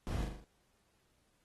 brown noise with echo, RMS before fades -38 dBFS, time 0.07-0.24 s, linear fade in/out 0 ms, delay 40 ms, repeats 5, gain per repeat -4 dB, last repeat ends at 0.44 s, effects pink hiss -75 dBFS RMS until 1.44 s + AAC 32 kbps

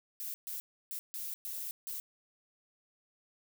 violet noise bursts at uneven times, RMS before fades -40 dBFS, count 6, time 0.2-0.34 / 0.47-0.6 / 0.91-0.99 / 1.14-1.34 / 1.45-1.71 / 1.87-2 s, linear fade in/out 0 ms, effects none

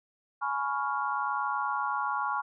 sine chord, C# dominant seventh, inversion second, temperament equal with one note detuned, 840.3 / 987.8 / 1108.7 / 1396.9 Hz, G#5 / B5 / C#6 / E#6, +20 / 0 / 0 / 0 cents, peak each -33 / -35 / -32 / -34 dBFS, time 0.41-2.42 s, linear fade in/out 20 ms, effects none

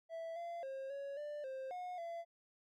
triangle tone with pitch steps, 659 / 684 / 536 / 558 / 591 / 528 / 723 / 677 Hz, E5 / F5 / C5 / C#5 / D5 / C5 / F#5 / E5, -1 / -36 / +42 / +11 / +11 / +16 / -40 / +46 cents, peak -40 dBFS, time 0.09-2.25 s, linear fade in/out 50 ms, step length 270 ms, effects none

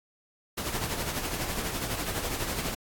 pink noise with tremolo, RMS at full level -30 dBFS, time 0.57-2.75 s, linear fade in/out 10 ms, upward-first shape triangle, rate 12 Hz, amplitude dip 55%, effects AAC 64 kbps

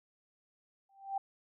sine tone with exponential growth, 784 Hz, G5, in tune, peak -29 dBFS, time 0.89-1.18 s, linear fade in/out 5 ms, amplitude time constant 61 ms, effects none

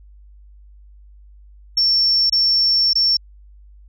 sine tone with dropouts, 5440 Hz, F8, 46 cents flat, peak -12 dBFS, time 1.77-3.17 s, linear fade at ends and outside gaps 5 ms, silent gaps 2.298-2.323 / 2.933-2.954 s, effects tanh soft clip ceiling -8 dBFS + added 50 Hz sine -42 dBFS peak until 3.88 s

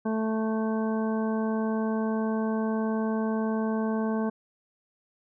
harmonic tone, 220.2 Hz, A3, 2 cents sharp, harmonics 1 / 2 / 3 / 4 / 5 / 7, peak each -26 / -32 / -36 / -38 / -40 / -43 dBFS, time 0.05-4.3 s, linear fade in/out 10 ms, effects none

